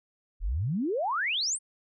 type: exponential sweep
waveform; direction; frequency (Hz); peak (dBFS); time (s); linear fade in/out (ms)
sine; up; 36.43 to 9390; -26; 0.4-1.59; 50
effects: none